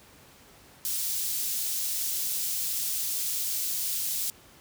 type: high-pass noise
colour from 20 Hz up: white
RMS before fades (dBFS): -30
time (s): 0.85-4.3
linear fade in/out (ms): 0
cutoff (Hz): 4400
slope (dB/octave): 12
effects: pink hiss -54 dBFS RMS until 4.6 s + high-pass 60 Hz 12 dB/octave